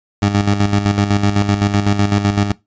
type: tone with tremolo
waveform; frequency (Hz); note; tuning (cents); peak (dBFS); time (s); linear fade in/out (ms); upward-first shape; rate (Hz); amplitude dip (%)
20% pulse; 101.5; G#2; -39; -6; 0.22-2.52; 5; square; 7.9; 60
effects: noise-tail reverb RT60 0.2 s tail -21 dB re dry + resampled to 16000 Hz